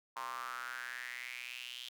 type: tone with high-pass filter sweep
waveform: square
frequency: 61.8 Hz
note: B1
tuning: 2 cents sharp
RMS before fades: -44 dBFS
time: 0.16-1.89 s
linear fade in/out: 5 ms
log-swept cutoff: 1000 to 3300 Hz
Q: 5.8
effects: none